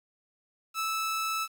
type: tone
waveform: sawtooth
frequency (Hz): 1311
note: E6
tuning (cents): -10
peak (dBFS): -25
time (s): 0.74-1.48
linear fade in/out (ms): 50
effects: 9-bit